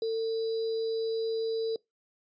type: tone with sample-and-hold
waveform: sine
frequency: 449.2 Hz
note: A4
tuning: 36 cents sharp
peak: -27 dBFS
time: 0.02-1.76 s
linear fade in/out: 2 ms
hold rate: 4410 Hz
effects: noise-tail reverb RT60 0.2 s tail -24 dB re dry + resampled to 16000 Hz